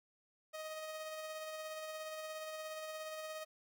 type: tone with tremolo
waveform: sawtooth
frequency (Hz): 626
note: D#5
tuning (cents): +10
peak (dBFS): -38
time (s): 0.53-3.45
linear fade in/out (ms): 20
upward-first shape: sine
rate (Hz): 17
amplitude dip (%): 30
effects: none